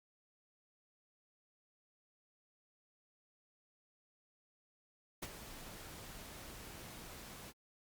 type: noise with ADSR envelope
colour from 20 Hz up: pink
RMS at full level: -41 dBFS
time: 5.22-7.53 s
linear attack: 10 ms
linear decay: 37 ms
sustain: -10 dB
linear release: 39 ms
effects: Opus 48 kbps